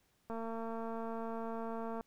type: click train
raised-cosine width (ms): 1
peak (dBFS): -29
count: 389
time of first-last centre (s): 0.3-2.009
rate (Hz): 227
effects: pink hiss -74 dBFS RMS until 2.06 s